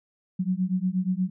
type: beating tone pair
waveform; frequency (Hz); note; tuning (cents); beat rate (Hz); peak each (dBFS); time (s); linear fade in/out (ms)
sine; 180.6 / 189; F#3 / F#3; -42 / +37; 8.4; -26; 0.39-1.3; 10
effects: none